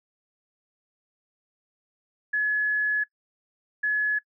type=tone pair in turn; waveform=sine; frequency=1700 / 1700 Hz; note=G#6 / G#6; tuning=+40 / +40 cents; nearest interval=unison; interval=0 cents; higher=neither; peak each=-21 dBFS; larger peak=neither; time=2.33-3.04 / 3.83-4.19 s; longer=first; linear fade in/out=10 ms; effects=noise-tail reverb RT60 0.1 s tail -23 dB re dry